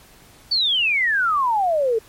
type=exponential sweep; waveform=sine; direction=down; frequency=4605 to 429.7 Hz; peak=-16 dBFS; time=0.51-1.99 s; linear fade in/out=10 ms; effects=pink hiss -49 dBFS RMS until 2.08 s + MP3 64 kbps